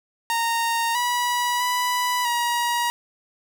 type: tone with pitch steps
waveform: sawtooth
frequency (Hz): 925 / 974 / 988 / 954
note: A#5 / B5 / B5 / A#5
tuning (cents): -14 / -24 / 0 / +40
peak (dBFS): -17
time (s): 0.3-2.9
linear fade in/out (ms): 0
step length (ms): 650
effects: none